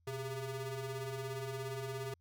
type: ring-modulated tone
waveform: 35% pulse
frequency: 266.9 Hz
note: C4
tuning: 35 cents sharp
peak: -34 dBFS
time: 0.07-2.14 s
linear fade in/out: 5 ms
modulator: 142 Hz
effects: added 84 Hz sine -69 dBFS peak until 2.2 s